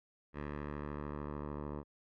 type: tone with low-pass filter sweep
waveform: 10% pulse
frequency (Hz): 73.42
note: D2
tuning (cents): 0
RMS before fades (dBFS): -42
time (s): 0.33-1.84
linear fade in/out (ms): 50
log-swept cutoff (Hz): 1900 to 900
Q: 1.5
effects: none